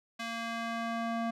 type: tone with band-pass filter sweep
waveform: square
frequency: 230 Hz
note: A#3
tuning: 23 cents flat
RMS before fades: -35 dBFS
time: 0.19-1.31 s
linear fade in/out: 10 ms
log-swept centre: 2500 to 700 Hz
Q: 0.72
effects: none